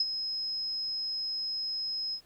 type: tone with ADSR envelope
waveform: sine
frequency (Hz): 5120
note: D#8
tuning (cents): +49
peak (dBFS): -22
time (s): 0-2.21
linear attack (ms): 4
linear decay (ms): 35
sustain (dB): -9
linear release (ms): 77
effects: pink hiss -64 dBFS RMS until 2.25 s